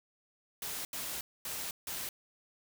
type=noise bursts at uneven times; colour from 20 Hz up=white; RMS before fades=-39 dBFS; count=4; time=0.62-0.85 / 0.93-1.21 / 1.45-1.71 / 1.87-2.09 s; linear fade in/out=2 ms; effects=none